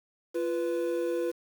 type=tone pair together; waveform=triangle; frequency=345 / 493.9 Hz; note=F4 / B4; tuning=-21 / 0 cents; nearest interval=tritone; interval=621 cents; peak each=-28 dBFS; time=0.34-1.32 s; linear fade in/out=20 ms; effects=8-bit